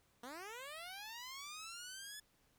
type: linear sweep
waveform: 10% pulse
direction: up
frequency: 230 to 1729 Hz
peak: -39 dBFS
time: 0.23-2.2 s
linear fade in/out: 5 ms
effects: pink hiss -74 dBFS RMS until 2.58 s